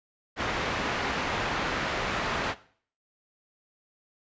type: low-pass noise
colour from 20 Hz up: white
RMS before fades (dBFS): -30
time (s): 0.36-2.55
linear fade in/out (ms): 50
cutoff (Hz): 1900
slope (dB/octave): 12
effects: noise-tail reverb RT60 0.5 s tail -17 dB re dry + resampled to 16000 Hz